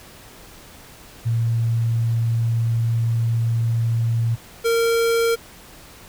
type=tone pair in turn; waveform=sine / square; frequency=115.3 / 461.2 Hz; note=A#2 / A#4; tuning=-19 / -19 cents; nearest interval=2 octaves; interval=2400 cents; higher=second; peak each=-17 dBFS; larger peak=neither; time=1.25-4.36 / 4.64-5.36 s; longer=first; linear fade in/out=20 ms; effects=pink hiss -44 dBFS RMS until 6.08 s